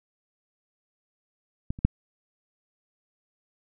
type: clicks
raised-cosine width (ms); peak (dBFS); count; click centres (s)
5; -16 / -27 / -6; 3; 1.705 / 1.789 / 1.85
effects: none